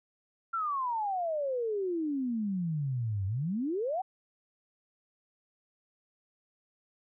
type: exponential two-way sweep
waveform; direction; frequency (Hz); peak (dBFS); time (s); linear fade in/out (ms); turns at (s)
sine; down then up; 1384 to 93.3 to 790; -29; 0.53-4.02; 10; 3.26
effects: none